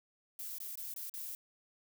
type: noise with dropouts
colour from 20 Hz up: violet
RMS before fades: -43 dBFS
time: 0.39-1.35 s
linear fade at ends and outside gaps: 1 ms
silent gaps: 0.584-0.602 / 0.755-0.774 / 0.939-0.962 / 1.096-1.139 s
effects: none